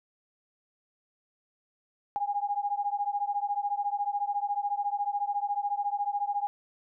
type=beating tone pair; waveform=sine; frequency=810 / 824 Hz; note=G#5 / G#5; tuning=-43 / -14 cents; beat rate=14 Hz; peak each=-30 / -31 dBFS; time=2.16-6.47 s; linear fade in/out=0 ms; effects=none